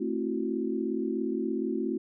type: chord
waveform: sine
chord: F# half-diminished seventh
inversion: first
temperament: just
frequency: 222 / 266.4 / 333 / 370 Hz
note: A3 / C4 / E4 / F#4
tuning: +16 / +31 / +18 / 0 cents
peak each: -33 dBFS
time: 0-1.98 s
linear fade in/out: 10 ms
effects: none